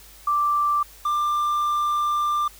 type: tone pair in turn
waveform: sine / triangle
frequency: 1174.7 / 1188.3 Hz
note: D6 / D6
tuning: 0 / +20 cents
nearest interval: unison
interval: 20 cents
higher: second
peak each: -18 dBFS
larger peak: neither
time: 0.27-0.83 / 1.05-2.48 s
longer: second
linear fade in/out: 5 ms
effects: added 50 Hz sine -50 dBFS peak until 2.59 s + white hiss -48 dBFS RMS until 2.59 s